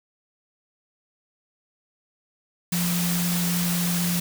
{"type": "tone in noise", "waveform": "sine", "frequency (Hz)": 174.61, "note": "F3", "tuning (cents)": 0, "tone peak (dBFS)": -23, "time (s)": [2.72, 4.2], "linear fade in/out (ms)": 5, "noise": "white", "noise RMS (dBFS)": -28, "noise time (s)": [2.72, 4.2], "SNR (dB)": 2, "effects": []}